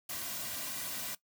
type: noise with comb filter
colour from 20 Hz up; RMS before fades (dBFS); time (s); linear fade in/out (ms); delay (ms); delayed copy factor
white; -39; 0.09-1.15; 5; 2.3; -0.55
effects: noise-tail reverb RT60 0.1 s tail -18 dB re dry